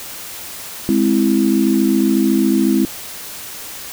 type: chord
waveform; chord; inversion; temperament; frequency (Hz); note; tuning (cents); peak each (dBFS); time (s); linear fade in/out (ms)
sine; Ab augmented; none; equal; 207.7 / 261.6 / 329.6; Ab3 / C4 / E4; 0 / 0 / 0; -16; 0.89-2.85; 0
effects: white hiss -31 dBFS RMS until 3.92 s